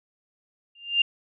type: tone with exponential growth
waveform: sine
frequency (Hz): 2797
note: F7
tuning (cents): +2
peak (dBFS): -14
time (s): 0.75-1.02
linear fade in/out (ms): 5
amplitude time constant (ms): 58
effects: none